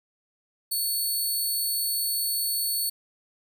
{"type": "tone", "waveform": "5% pulse", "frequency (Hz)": 4435, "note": "C#8", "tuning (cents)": 0, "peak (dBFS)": -18, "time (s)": [0.71, 2.9], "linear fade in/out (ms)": 10, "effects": []}